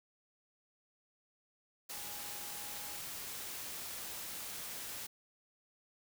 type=tone in noise; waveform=sine; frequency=824 Hz; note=G#5; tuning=14 cents flat; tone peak=-55 dBFS; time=1.91-2.98 s; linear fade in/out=10 ms; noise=white; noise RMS=-44 dBFS; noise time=1.89-5.07 s; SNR=-14 dB; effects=none

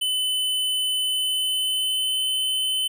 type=tone with pitch glide; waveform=square; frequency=3020 to 3043 Hz; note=F#7 to F#7; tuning=+35 to +48 cents; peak=-22 dBFS; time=0.01-2.88 s; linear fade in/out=10 ms; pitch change=+13 cents; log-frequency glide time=1.02-2.21 s; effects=none

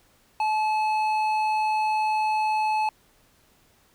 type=tone with hard clipping; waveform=sine; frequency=862 Hz; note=A5; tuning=36 cents flat; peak=-23 dBFS; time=0.4-2.89 s; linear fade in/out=2 ms; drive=8 dB; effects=pink hiss -61 dBFS RMS until 3.94 s

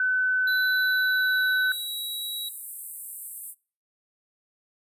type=tone; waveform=sine; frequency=1511 Hz; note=F#6; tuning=36 cents sharp; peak=-21 dBFS; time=0-1.72 s; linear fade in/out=2 ms
type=tone with pitch glide; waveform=square; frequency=3987 to 3882 Hz; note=B7 to B7; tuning=+16 to -31 cents; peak=-31 dBFS; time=0.47-2.49 s; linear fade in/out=5 ms; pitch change=-47 cents; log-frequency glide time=0.66-1.98 s
type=high-pass noise; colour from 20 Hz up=white; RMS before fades=-36 dBFS; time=1.69-3.55 s; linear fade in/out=50 ms; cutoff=8100 Hz; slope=96 dB/octave
effects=noise-tail reverb RT60 0.4 s tail -24 dB re dry + resampled to 32000 Hz

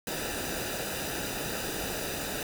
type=noise with comb filter; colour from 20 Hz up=pink; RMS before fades=-34 dBFS; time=0.07-2.43 s; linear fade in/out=2 ms; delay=0.92 ms; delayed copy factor=-0.65; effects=none

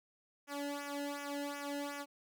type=tone with flanger; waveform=sawtooth; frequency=285.8 Hz; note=D4; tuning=47 cents flat; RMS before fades=-41 dBFS; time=0.47-2.06 s; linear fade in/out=50 ms; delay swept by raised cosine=0.23 to 0.88 ms; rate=2.7 Hz; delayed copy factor=-0.9; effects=none

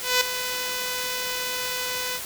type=tone with ADSR envelope; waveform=5% pulse; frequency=500 Hz; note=B4; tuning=21 cents sharp; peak=-5 dBFS; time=0.01-2.21 s; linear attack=200 ms; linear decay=4 ms; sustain=-11 dB; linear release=60 ms; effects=white hiss -34 dBFS RMS until 2.25 s

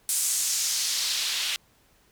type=noise with band-pass filter sweep; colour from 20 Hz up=white; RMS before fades=-27 dBFS; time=0.09-1.56 s; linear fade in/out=0 ms; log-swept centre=8900 to 3100 Hz; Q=1.5; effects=pink hiss -62 dBFS RMS until 2.11 s

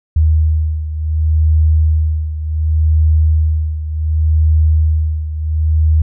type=beating tone pair; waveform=sine; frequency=78 / 78.68 Hz; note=D#2 / D#2; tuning=+5 / +20 cents; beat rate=0.68 Hz; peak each=-11 / -16 dBFS; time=0.16-6.02 s; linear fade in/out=5 ms; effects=none

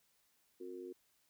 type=tone with amplitude modulation; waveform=sine; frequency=361.7 Hz; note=F#4; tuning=39 cents flat; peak=-40 dBFS; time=0.6-0.93 s; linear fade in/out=10 ms; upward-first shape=sine; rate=97 Hz; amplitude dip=95%; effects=white hiss -75 dBFS RMS until 1.29 s

